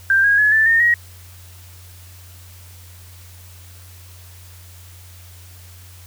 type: tone with pitch steps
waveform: sine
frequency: 1580 / 1638.6 / 1699.3 / 1762.3 / 1827.6 / 1895.3 Hz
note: G6 / G#6 / G#6 / A6 / A#6 / A#6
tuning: +13 / -24 / +39 / +2 / -35 / +28 cents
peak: -11 dBFS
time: 0.1-0.94 s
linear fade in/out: 2 ms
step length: 140 ms
effects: added 90 Hz sine -40 dBFS peak until 6.06 s + white hiss -46 dBFS RMS until 6.06 s